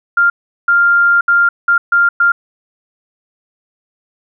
sine tone bursts at uneven times, 1396.9 Hz, F6, in tune, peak -7 dBFS, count 6, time 0.17-0.3 / 0.68-1.21 / 1.28-1.49 / 1.68-1.78 / 1.92-2.09 / 2.2-2.32 s, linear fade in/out 5 ms, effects none

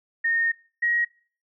sine tone pair in turn, 1841 / 1892.8 Hz, A#6 / A#6, -22 / +26 cents, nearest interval unison, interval 48 cents, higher second, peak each -20 dBFS, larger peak neither, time 0.24-0.52 / 0.82-1.05 s, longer first, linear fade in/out 10 ms, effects noise-tail reverb RT60 0.4 s tail -21 dB re dry

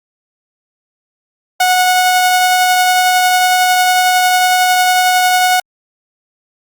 sawtooth tone with tremolo, 733 Hz, F#5, 16 cents flat, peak -4 dBFS, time 1.6-5.6 s, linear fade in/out 5 ms, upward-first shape triangle, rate 11 Hz, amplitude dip 25%, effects Opus 48 kbps

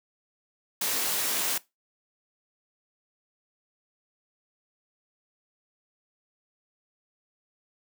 white noise with comb filter, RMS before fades -28 dBFS, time 0.81-1.58 s, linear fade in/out 5 ms, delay 20 ms, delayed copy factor -0.5, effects noise-tail reverb RT60 0.2 s tail -20 dB re dry + high-pass 200 Hz 12 dB/octave

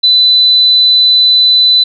sine tone, 4000 Hz, B7, 21 cents sharp, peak -4 dBFS, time 0.03-1.84 s, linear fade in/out 10 ms, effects none

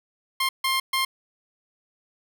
15% pulse tone bursts at uneven times, 1060 Hz, C6, 22 cents sharp, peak -15 dBFS, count 3, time 0.4-0.49 / 0.64-0.8 / 0.93-1.05 s, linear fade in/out 5 ms, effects none

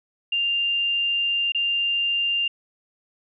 sine tone with dropouts, 2794 Hz, F7, in tune, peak -20 dBFS, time 0.32-2.48 s, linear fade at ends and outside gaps 5 ms, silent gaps 1.521-1.547 s, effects none

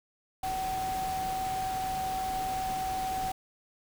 sine tone in noise, 757 Hz, F#5, 39 cents sharp, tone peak -30 dBFS, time 0.43-3.32 s, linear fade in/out 5 ms, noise pink, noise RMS -40 dBFS, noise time 0.43-3.32 s, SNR +7 dB, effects none

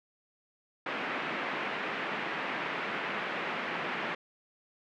white band-pass noise, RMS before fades -35 dBFS, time 0.86-4.15 s, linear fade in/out 5 ms, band 170 to 2400 Hz, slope 24 dB/octave, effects none

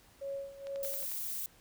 sine tone with tremolo, 553 Hz, C#5, 4 cents flat, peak -35 dBFS, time 0.21-1.05 s, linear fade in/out 10 ms, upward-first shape sine, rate 2.2 Hz, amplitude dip 80%
click train, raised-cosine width 0.2 ms, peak -32 dBFS, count 6, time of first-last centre 0.67-1.116 s, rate 11.2 Hz
violet noise, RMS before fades -38 dBFS, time 0.83-1.46 s, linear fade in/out 0 ms
effects pink hiss -62 dBFS RMS until 1.6 s

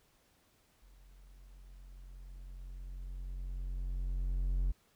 triangle tone with level ramp, 44.97 Hz, F#1, 49 cents flat, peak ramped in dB -55 to -26 dBFS, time 0.82-4.72 s, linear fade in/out 10 ms, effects pink hiss -70 dBFS RMS until 4.95 s

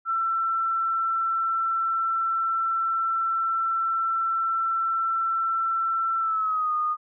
sine tone with pitch glide, 1341 to 1229.7 Hz, E6 to D#6, +29 to -21 cents, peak -22 dBFS, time 0.05-6.97 s, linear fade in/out 50 ms, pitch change -150 cents, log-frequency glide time 6.19-6.74 s, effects none

